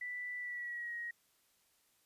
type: tone with pitch glide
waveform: sine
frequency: 1975.5 to 1889.6 Hz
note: B6 to A#6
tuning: 0 to +23 cents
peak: -39 dBFS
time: 0.01-1.11 s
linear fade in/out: 5 ms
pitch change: -77 cents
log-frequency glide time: 0.38-0.94 s
effects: white hiss -73 dBFS RMS until 2.05 s + resampled to 32000 Hz